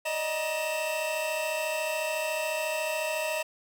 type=tone cluster; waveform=45% pulse; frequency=592 / 626 / 952 / 2667 Hz; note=D5 / D#5 / A#5 / E7; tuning=+14 / +10 / +36 / +20 cents; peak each=-38 / -31 / -37 / -34 dBFS; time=0.05-3.43 s; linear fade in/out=10 ms; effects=none